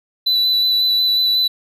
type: tone with vibrato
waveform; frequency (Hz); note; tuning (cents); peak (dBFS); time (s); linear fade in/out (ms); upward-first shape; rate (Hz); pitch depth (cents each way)
triangle; 3980; B7; +13; -12; 0.26-1.48; 10; square; 5.5; 12
effects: none